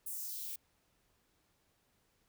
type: noise with high-pass filter sweep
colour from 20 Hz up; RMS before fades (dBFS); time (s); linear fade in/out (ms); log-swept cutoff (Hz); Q
violet; -42; 0.06-0.56; 5; 9300 to 2200; 1.8
effects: pink hiss -75 dBFS RMS until 2.28 s